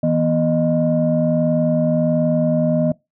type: tone cluster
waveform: sine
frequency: 161.3 / 242.7 / 615 Hz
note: E3 / B3 / D#5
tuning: -37 / -30 / -20 cents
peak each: -18 dBFS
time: 0.03-2.92 s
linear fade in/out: 5 ms
effects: noise-tail reverb RT60 0.2 s tail -22 dB re dry + tanh soft clip ceiling -7 dBFS